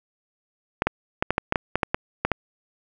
clicks, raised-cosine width 0.5 ms, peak -5 dBFS, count 12, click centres 0.821 / 0.87 / 1.225 / 1.306 / 1.381 / 1.524 / 1.558 / 1.756 / 1.832 / 1.945 / 2.25 / 2.317 s, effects none

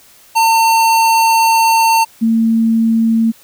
square / sine tone pair in turn, 904 / 226.1 Hz, A5 / A3, +47 / +47 cents, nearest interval 2 octaves, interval 2400 cents, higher first, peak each -9 dBFS, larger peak neither, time 0.35-2.05 / 2.21-3.32 s, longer first, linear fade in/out 20 ms, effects white hiss -45 dBFS RMS until 3.43 s

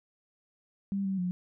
sine tone with pitch steps, 197.4 / 192.5 / 179.7 Hz, G3 / G3 / F3, +12 / -31 / +50 cents, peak -28 dBFS, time 0.92-1.31 s, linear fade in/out 0 ms, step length 130 ms, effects none

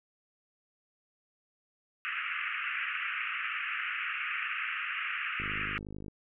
white band-pass noise, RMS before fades -35 dBFS, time 2.05-5.78 s, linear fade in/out 0 ms, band 1200 to 2800 Hz, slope 96 dB/octave
click train, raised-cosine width 3 ms, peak -30 dBFS, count 36, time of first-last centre 5.4-6.082 s, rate 51.3 Hz
effects none

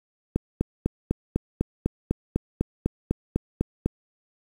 click train, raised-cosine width 3 ms, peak -9 dBFS, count 15, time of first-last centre 0.36-3.86 s, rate 4 Hz, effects 7-bit

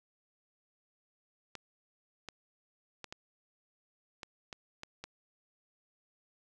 clicks, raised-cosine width 0.2 ms, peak -25 dBFS, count 8, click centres 1.553 / 2.287 / 3.043 / 3.125 / 4.232 / 4.528 / 4.834 / 5.04 s, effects none

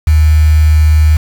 sine tone with quantisation, 77.1 Hz, D#2, 15 cents flat, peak -4 dBFS, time 0.07-1.17 s, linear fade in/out 5 ms, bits 4, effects none

